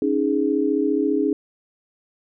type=chord; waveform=sine; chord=C# suspended second; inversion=none; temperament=just; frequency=277.2 / 311.8 / 415.8 Hz; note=C#4 / D#4 / G#4; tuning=0 / +4 / +2 cents; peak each=-22 dBFS; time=0.02-1.33 s; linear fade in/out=2 ms; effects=none